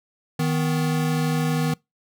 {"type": "tone pair together", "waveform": "square", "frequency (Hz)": [157.18, 249.5], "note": ["D#3", "B3"], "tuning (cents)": [18, 18], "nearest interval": "minor sixth", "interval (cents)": 800, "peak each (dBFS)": [-22, -27], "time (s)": [0.39, 1.74], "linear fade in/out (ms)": 5, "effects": ["noise-tail reverb RT60 0.2 s tail -25 dB re dry"]}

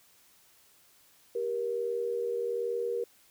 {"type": "tone pair together", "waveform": "sine", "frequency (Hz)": [392, 473.2], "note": ["G4", "A#4"], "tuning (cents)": [0, 26], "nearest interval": "minor third", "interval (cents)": 326, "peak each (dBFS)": [-35, -30], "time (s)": [1.35, 3.04], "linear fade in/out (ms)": 5, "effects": ["white hiss -62 dBFS RMS until 3.3 s"]}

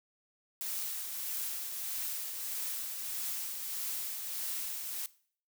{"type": "noise with tremolo", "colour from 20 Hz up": "blue", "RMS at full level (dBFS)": -36, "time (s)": [0.61, 5.06], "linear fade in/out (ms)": 0, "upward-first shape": "triangle", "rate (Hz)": 1.6, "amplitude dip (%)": 40, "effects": ["noise-tail reverb RT60 0.5 s tail -19 dB re dry"]}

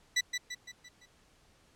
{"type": "tone with echo", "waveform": "20% pulse", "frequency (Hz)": 1973, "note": "B6", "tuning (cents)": -2, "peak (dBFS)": -20, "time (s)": [0.16, 0.21], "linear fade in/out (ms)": 10, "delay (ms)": 170, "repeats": 5, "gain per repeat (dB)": -6, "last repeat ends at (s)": 1.06, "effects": ["pink hiss -65 dBFS RMS until 1.75 s", "low-pass 9000 Hz 12 dB/octave"]}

